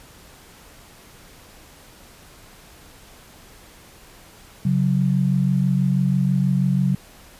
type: tone pair together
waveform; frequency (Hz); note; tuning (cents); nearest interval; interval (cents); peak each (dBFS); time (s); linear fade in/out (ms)
sine; 138.45 / 184.6; C#3 / F#3; -2 / -4; perfect fourth; 498; -19; 4.65-6.95; 5
effects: pink hiss -47 dBFS RMS until 7.39 s + resampled to 32000 Hz